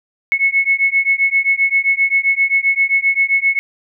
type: beating tone pair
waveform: sine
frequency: 2192 / 2199.6 Hz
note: C#7 / C#7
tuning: -20 / -14 cents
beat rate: 7.6 Hz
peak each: -15 dBFS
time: 0.32-3.59 s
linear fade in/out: 0 ms
effects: none